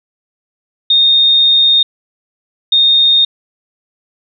sine tone pair in turn, 3682 / 3682 Hz, A#7 / A#7, -22 / -22 cents, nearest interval unison, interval 0 cents, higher neither, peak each -6 dBFS, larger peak neither, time 0.9-1.83 / 2.72-3.25 s, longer first, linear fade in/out 5 ms, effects none

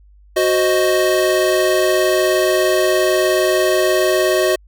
square chord, C diminished, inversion second, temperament equal, 370 / 523.3 / 622.3 Hz, Gb4 / C5 / Eb5, 0 / 0 / 0 cents, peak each -17 / -22 / -17 dBFS, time 0.36-4.56 s, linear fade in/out 10 ms, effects added 50 Hz sine -44 dBFS peak until 4.67 s

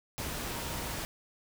sine tone in noise, 938 Hz, A#5, 11 cents sharp, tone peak -47 dBFS, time 0.49-0.95 s, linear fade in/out 0 ms, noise pink, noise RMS -37 dBFS, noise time 0.18-1.05 s, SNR -13 dB, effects none

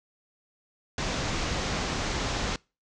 pink low-pass noise, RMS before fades -30 dBFS, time 0.98-2.56 s, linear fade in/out 2 ms, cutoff 7000 Hz, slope 48 dB/octave, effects noise-tail reverb RT60 0.3 s tail -25 dB re dry

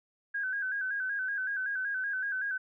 sine tone with vibrato, 1575 Hz, G6, 8 cents sharp, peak -30 dBFS, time 0.34-2.58 s, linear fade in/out 10 ms, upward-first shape square, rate 5.3 Hz, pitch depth 62 cents each way, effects none

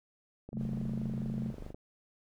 click train, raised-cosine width 2 ms, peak -31 dBFS, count 32, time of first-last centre 0.49-1.745 s, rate 24.7 Hz
sine chord, F# diminished, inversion second, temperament equal with one note detuned, 132.56 / 185 / 220 Hz, C3 / F#3 / A3, +23 / 0 / 0 cents, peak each -37 / -40 / -36 dBFS, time 0.52-1.54 s, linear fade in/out 50 ms
brown noise, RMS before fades -48 dBFS, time 0.57-1.74 s, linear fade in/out 50 ms
effects none

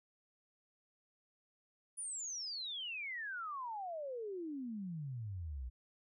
sine exponential sweep, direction down, 9956 to 58.27 Hz, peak -40 dBFS, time 1.97-5.7 s, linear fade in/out 20 ms, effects none

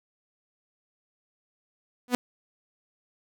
sawtooth tone with exponential growth, 246.9 Hz, B3, in tune, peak -13 dBFS, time 2.08-2.15 s, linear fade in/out 0 ms, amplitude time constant 15 ms, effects none

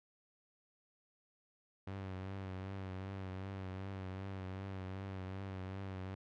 sawtooth tone with vibrato, 95.4 Hz, G2, 47 cents flat, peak -38 dBFS, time 1.87-6.15 s, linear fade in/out 5 ms, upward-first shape triangle, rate 2.6 Hz, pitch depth 50 cents each way, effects low-pass 3000 Hz 12 dB/octave

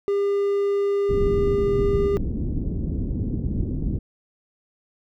triangle tone, 401.6 Hz, G4, 42 cents sharp, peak -17 dBFS, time 0.08-2.17 s, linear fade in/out 0 ms
pink low-pass noise, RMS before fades -25 dBFS, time 1.09-3.99 s, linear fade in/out 10 ms, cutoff 310 Hz, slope 24 dB/octave
effects none

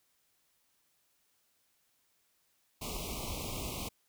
pink band-stop noise, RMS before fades -39 dBFS, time 2.81-3.89 s, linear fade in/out 10 ms, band 1200 to 2200 Hz, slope 96 dB/octave, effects white hiss -74 dBFS RMS until 4.08 s

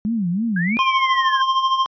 sine tone with vibrato, 200 Hz, G3, 35 cents sharp, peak -18 dBFS, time 0.05-0.77 s, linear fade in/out 0 ms, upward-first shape sine, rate 3.1 Hz, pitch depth 270 cents each way
sine linear two-way sweep, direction up then down, 1568 to 2489 to 1568 Hz, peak -22 dBFS, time 0.56-1.42 s, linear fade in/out 5 ms, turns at 0.79 s
square tone with tremolo, 1056 Hz, C6, 16 cents sharp, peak -14 dBFS, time 0.79-1.86 s, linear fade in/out 0 ms, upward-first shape sine, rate 13 Hz, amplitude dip 60%
effects resampled to 11025 Hz

